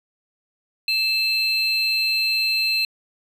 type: tone pair together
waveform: triangle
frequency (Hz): 2637 / 4141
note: E7 / C8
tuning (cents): 0 / -19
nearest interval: minor sixth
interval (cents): 781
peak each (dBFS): -20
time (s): 0.88-2.85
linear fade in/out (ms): 2
effects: resampled to 32000 Hz